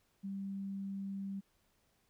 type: tone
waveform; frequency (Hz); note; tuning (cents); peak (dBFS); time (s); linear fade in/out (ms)
sine; 196; G3; 0; -38; 0.23-1.41; 20
effects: pink hiss -75 dBFS RMS until 2.09 s